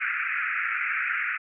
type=band-pass noise; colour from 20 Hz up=pink; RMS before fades=-28 dBFS; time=0-1.38 s; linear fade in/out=20 ms; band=1300 to 2500 Hz; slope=96 dB/octave; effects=none